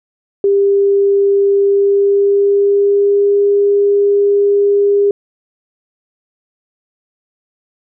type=tone with pitch glide; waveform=sine; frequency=398.6 to 404.2 Hz; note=G4 to G#4; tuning=+29 to -47 cents; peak=-8 dBFS; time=0.44-5.11 s; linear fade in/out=2 ms; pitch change=+24 cents; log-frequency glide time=1.58-3.39 s; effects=none